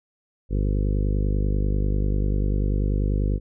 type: harmonic tone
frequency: 50.2 Hz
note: G1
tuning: 42 cents sharp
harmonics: 1 / 2 / 3 / 4 / 5 / 6 / 7 / 8 / 9 / 10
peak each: -21 / -27 / -31 / -33 / -35 / -37 / -38 / -39 / -40 / -41 dBFS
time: 0.49-3.4 s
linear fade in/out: 50 ms
effects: none